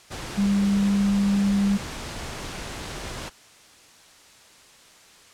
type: tone in noise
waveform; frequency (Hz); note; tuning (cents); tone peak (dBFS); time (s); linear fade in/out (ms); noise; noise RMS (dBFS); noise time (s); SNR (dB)
sine; 199.8; G3; +33; -18; 0.37-1.78; 20; pink; -34; 0.1-3.3; +13
effects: white hiss -51 dBFS RMS until 5.33 s + low-pass 8000 Hz 12 dB/octave